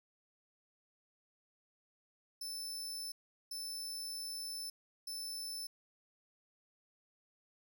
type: tone bursts at uneven times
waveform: sawtooth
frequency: 5280 Hz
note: E8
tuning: 2 cents sharp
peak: -38 dBFS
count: 3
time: 2.41-3.12 / 3.51-4.7 / 5.07-5.67 s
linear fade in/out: 5 ms
effects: none